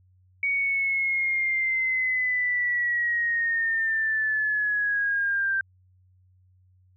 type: linear sweep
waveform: sine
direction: down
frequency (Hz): 2248 to 1568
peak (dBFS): -22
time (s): 0.43-5.61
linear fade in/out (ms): 2
effects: added 92 Hz sine -57 dBFS peak until 6.96 s